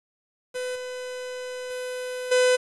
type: tone with level steps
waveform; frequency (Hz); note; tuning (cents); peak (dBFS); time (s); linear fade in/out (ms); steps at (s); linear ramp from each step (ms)
45% pulse; 503; B4; +32; -28 / -32 / -30 / -17; 0.54-2.57; 20; 0.75 / 1.7 / 2.31; 10
effects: resampled to 24000 Hz + 8-bit